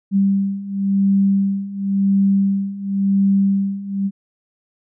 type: beating tone pair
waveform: sine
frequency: 196 / 196.94 Hz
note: G3 / G3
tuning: 0 / +8 cents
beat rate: 0.94 Hz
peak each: -19 / -16 dBFS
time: 0.11-4.11 s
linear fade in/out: 50 ms
effects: none